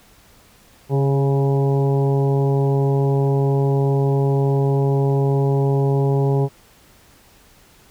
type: harmonic tone with a mistuned harmonic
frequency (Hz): 138.59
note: C#3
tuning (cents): 0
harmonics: 1 / 2 / 3 / 4 / 5 / 6 / 7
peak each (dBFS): -16 / -28 / -21 / -31 / -33 / -31 / -36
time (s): 0.89-6.49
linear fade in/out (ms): 50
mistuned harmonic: 3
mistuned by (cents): -20
effects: pink hiss -51 dBFS RMS until 7.9 s